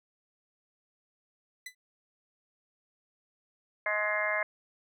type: tone with exponential decay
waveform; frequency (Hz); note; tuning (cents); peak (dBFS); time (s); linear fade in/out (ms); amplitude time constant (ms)
sawtooth; 2000; B6; +21; -34; 1.66-1.75; 5; 19
type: harmonic tone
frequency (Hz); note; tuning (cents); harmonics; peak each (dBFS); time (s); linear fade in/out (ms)
210.4; G#3; +23; 3 / 4 / 5 / 6 / 7 / 8 / 9 / 10; -33 / -43 / -37 / -41 / -44 / -33 / -39 / -32; 3.86-4.43; 2
effects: none